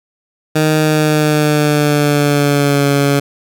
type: tone with pitch glide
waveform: 15% pulse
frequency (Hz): 155 to 141.32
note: D#3 to C#3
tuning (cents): -6 to +34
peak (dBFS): -4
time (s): 0.55-3.2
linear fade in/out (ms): 10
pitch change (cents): -160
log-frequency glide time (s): 0.79-2.86
effects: none